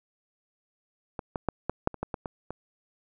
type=clicks; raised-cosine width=1 ms; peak=-19 / -16 / -11 / -13 / -8 / -25 / -16 / -17 / -19 / -21 dBFS; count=10; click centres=1.192 / 1.358 / 1.487 / 1.696 / 1.874 / 1.943 / 2.03 / 2.142 / 2.258 / 2.506 s; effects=none